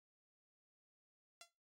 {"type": "tone with exponential decay", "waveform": "5% pulse", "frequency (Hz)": 683, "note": "F5", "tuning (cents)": -39, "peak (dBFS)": -39, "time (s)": [1.41, 1.51], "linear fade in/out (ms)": 1, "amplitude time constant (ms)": 21, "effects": ["noise-tail reverb RT60 0.3 s tail -21 dB re dry", "AAC 48 kbps"]}